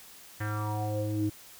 square tone with low-pass filter sweep, 105.9 Hz, G#2, 34 cents sharp, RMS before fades -31 dBFS, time 0.4-1.3 s, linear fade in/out 10 ms, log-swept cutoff 1800 to 280 Hz, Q 5.3, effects white hiss -51 dBFS RMS until 1.59 s

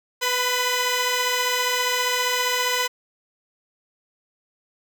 10% pulse tone pair together, 495.2 / 1005.4 Hz, B4 / B5, +5 / +31 cents, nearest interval octave, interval 1226 cents, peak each -15 dBFS, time 0.21-2.88 s, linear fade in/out 20 ms, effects none

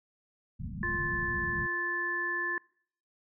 white low-pass noise, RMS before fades -38 dBFS, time 0.59-1.67 s, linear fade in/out 20 ms, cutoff 230 Hz, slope 96 dB/octave
harmonic tone, 349.2 Hz, F4, in tune, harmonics 1 / 3 / 5, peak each -40 / -38 / -30 dBFS, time 0.83-2.58 s, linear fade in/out 2 ms
effects noise-tail reverb RT60 0.6 s tail -25 dB re dry

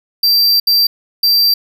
square tone bursts at uneven times, 4699 Hz, D8, in tune, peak -9 dBFS, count 3, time 0.23-0.6 / 0.67-0.87 / 1.23-1.54 s, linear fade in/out 5 ms, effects none

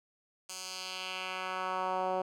10% pulse tone with band-pass filter sweep, 186 Hz, F#3, 9 cents sharp, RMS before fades -36 dBFS, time 0.49-2.22 s, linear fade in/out 5 ms, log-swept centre 7100 to 600 Hz, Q 1.5, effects none

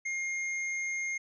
square tone, 2129 Hz, C7, 30 cents sharp, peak -32 dBFS, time 0.05-1.18 s, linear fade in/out 10 ms, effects resampled to 16000 Hz

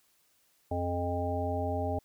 harmonic tone with a mistuned harmonic, 88.4 Hz, F2, 22 cents sharp, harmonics 1 / 3 / 5 / 7 / 9, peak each -33 / -37 / -38 / -35 / -36 dBFS, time 0.71-1.99 s, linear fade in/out 5 ms, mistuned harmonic 5, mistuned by -49 cents, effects white hiss -69 dBFS RMS until 2.04 s

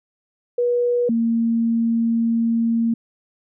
sine tone pair in turn, 484.5 / 230 Hz, B4 / A#3, -33 / -23 cents, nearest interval octave + minor second, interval 1290 cents, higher first, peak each -16 dBFS, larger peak neither, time 0.58-1.09 / 1.09-2.94 s, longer second, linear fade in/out 5 ms, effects none

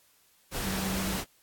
sine tone in noise, 191.2 Hz, G3, 43 cents flat, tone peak -32 dBFS, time 0.62-1.2 s, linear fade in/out 50 ms, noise pink, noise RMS -33 dBFS, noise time 0.51-1.25 s, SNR -2 dB, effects white hiss -64 dBFS RMS until 1.42 s + AAC 64 kbps

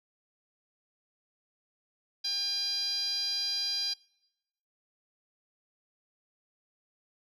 10% pulse tone with band-pass filter, 804 Hz, G5, 44 cents sharp, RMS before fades -32 dBFS, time 2.24-3.94 s, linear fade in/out 10 ms, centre 4700 Hz, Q 8, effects noise-tail reverb RT60 0.9 s tail -24 dB re dry

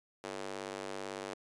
square tone with high-pass filter, 49 Hz, G1, in tune, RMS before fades -42 dBFS, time 0.24-1.34 s, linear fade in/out 0 ms, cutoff 420 Hz, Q 1.3, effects resampled to 22050 Hz

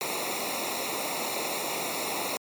pink noise with comb filter, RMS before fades -31 dBFS, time 0.01-2.37 s, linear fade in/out 0 ms, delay 0.63 ms, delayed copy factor -0.9, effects high-pass 200 Hz 12 dB/octave + MP3 96 kbps

